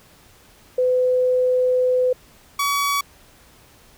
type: tone pair in turn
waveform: sine / sawtooth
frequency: 505 / 1133.7 Hz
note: B4 / C#6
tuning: +39 / +39 cents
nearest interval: octave + major second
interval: 1400 cents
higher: second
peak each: -15 dBFS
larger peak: neither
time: 0.78-2.13 / 2.59-3.01 s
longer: first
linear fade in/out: 5 ms
effects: pink hiss -51 dBFS RMS until 3.97 s